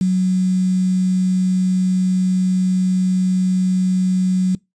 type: tone with quantisation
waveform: sine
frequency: 185 Hz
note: F#3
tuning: in tune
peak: -13 dBFS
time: 0.01-4.55 s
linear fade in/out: 2 ms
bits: 6
effects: noise-tail reverb RT60 0.2 s tail -24 dB re dry + resampled to 22050 Hz